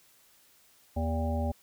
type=harmonic tone with a mistuned harmonic; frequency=79.7 Hz; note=D#2; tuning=42 cents sharp; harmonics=1 / 3 / 5 / 7 / 9 / 10; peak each=-29 / -34 / -44 / -36 / -47 / -38 dBFS; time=0.96-1.52 s; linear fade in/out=10 ms; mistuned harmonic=7; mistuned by=+67 cents; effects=white hiss -62 dBFS RMS until 1.62 s